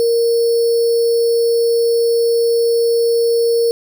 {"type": "tone with sample-and-hold", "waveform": "sine", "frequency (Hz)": 466.2, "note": "A#4", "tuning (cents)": 0, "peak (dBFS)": -11, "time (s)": [0, 3.71], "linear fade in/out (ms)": 0, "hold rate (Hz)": 4900, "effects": []}